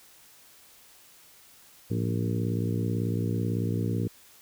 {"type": "harmonic tone with a mistuned harmonic", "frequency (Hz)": 58.1, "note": "A#1", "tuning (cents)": -5, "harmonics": [2, 3, 4, 5, 6, 7, 8], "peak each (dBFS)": [-28, -32, -34, -36, -38, -39, -40], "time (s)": [1.9, 4.08], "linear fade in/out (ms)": 10, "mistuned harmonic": 2, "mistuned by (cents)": -110, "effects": ["white hiss -55 dBFS RMS until 4.41 s"]}